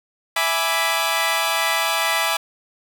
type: chord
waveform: 15% pulse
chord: E dominant seventh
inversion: none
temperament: equal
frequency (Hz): 659.3 / 830.6 / 987.8 / 1174.7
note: E5 / G#5 / B5 / D6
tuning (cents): 0 / 0 / 0 / 0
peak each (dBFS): -18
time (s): 0.36-2.37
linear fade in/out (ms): 5
effects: none